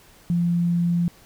sine tone, 172.4 Hz, F3, 22 cents flat, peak -18 dBFS, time 0.3-1.08 s, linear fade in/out 0 ms, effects pink hiss -52 dBFS RMS until 1.25 s

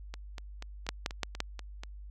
two click trains, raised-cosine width 0.2 ms, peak -24 / -13 dBFS, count 8 / 4, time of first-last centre 0.14-1.835 / 0.89-1.404 s, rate 4.13 / 5.84 Hz, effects added 50 Hz sine -43 dBFS peak until 2.1 s

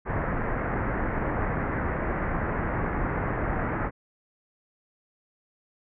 pink low-pass noise, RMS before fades -28 dBFS, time 0.05-3.91 s, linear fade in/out 50 ms, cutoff 2000 Hz, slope 48 dB/octave, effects none

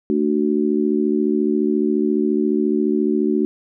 harmonic tone, 74.4 Hz, D2, 23 cents sharp, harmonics 3 / 4 / 5, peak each -20 / -20 / -20 dBFS, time 0.1-3.45 s, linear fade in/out 0 ms, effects none

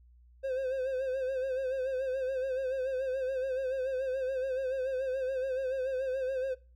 triangle tone with vibrato, 523.3 Hz, C5, in tune, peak -28 dBFS, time 0.43-6.55 s, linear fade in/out 20 ms, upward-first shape sine, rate 7 Hz, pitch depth 61 cents each way, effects noise-tail reverb RT60 0.3 s tail -20 dB re dry + added 60 Hz sine -56 dBFS peak until 6.75 s

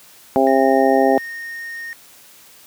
harmonic tone, 133.8 Hz, C3, 39 cents sharp, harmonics 2 / 3 / 4 / 5 / 6, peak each -18 / -18 / -18 / -18 / -18 dBFS, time 0.36-1.18 s, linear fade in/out 0 ms
triangle tone, 1847 Hz, A#6, 16 cents flat, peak -26 dBFS, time 0.47-1.93 s, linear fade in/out 0 ms
effects white hiss -46 dBFS RMS until 2.66 s + high-pass 80 Hz 12 dB/octave

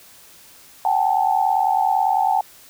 sine tone cluster, 751 / 801 / 879 Hz, F#5 / G5 / A5, +26 / +37 / -2 cents, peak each -20 dBFS, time 0.85-2.41 s, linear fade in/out 2 ms, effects white hiss -47 dBFS RMS until 2.69 s

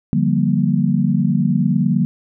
sine chord, G minor seventh, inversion second, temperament just, 147 / 176.4 / 196 / 235.2 Hz, D3 / F3 / G3 / Bb3, +2 / +18 / 0 / +16 cents, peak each -19 dBFS, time 0.13-2.05 s, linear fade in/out 0 ms, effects none

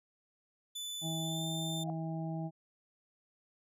sawtooth tone with pitch glide, 3497 to 3573 Hz, A7 to A7, -11 to +26 cents, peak -36 dBFS, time 0.75-1.84 s, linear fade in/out 10 ms, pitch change +37 cents, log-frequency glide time 1.18-1.45 s
harmonic tone, 161.7 Hz, E3, 33 cents flat, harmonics 1 / 2 / 4 / 5, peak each -36 / -43 / -46 / -47 dBFS, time 1.01-2.51 s, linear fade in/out 50 ms
sine tone with exponential growth, 712 Hz, F5, 33 cents sharp, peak -34 dBFS, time 1.8-1.9 s, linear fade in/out 1 ms, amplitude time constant 20 ms
effects resampled to 32000 Hz

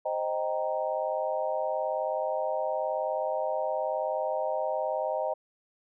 sine chord, C minor seventh, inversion none, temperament equal, 523.3 / 622.3 / 784 / 932.3 Hz, C5 / Eb5 / G5 / Bb5, 0 / 0 / 0 / 0 cents, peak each -33 / -30 / -34 / -36 dBFS, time 0.05-5.34 s, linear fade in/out 10 ms, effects none

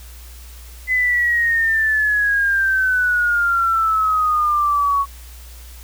sine exponential sweep, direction down, 2032 to 1108.7 Hz, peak -14 dBFS, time 0.87-5.06 s, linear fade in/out 50 ms, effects added 60 Hz sine -36 dBFS peak until 5.83 s + white hiss -44 dBFS RMS until 5.83 s

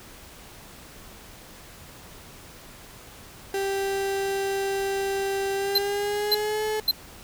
35% pulse tone with pitch glide, 392 to 430 Hz, G4 to A4, 0 to -40 cents, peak -23 dBFS, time 3.54-6.8 s, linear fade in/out 2 ms, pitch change +160 cents, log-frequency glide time 5.55-6.64 s
square tone bursts, 4095 Hz, C8, 38 cents flat, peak -18 dBFS, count 3, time 5.75-6.912 s, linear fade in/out 5 ms, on 34 ms, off 530 ms
effects pink hiss -46 dBFS RMS until 7.23 s

